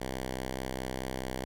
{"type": "tone with vibrato", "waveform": "5% pulse", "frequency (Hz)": 64.7, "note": "C2", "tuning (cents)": -19, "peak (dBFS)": -23, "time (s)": [0, 1.45], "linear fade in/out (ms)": 10, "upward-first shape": "sine", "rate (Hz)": 2.1, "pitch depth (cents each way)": 9, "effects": []}